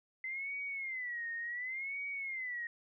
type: tone with vibrato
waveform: sine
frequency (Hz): 2043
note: C7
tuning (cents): -42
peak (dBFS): -37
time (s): 0.24-2.67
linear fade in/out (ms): 2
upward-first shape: sine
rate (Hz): 0.69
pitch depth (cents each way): 170
effects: none